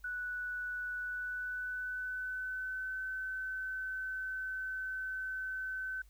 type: tone with pitch glide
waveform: sine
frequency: 1480 to 1524.2 Hz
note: F#6 to G6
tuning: 0 to -49 cents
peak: -36 dBFS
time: 0.04-6.02 s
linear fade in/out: 5 ms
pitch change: +51 cents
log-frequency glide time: 0.98-3.01 s
effects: added 50 Hz sine -57 dBFS peak until 6.09 s + white hiss -71 dBFS RMS until 6.09 s